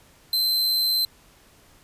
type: tone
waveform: 45% pulse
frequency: 4092 Hz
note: C8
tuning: 39 cents flat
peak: -19 dBFS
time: 0.33-1.05 s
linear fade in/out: 2 ms
effects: pink hiss -55 dBFS RMS until 1.83 s + resampled to 32000 Hz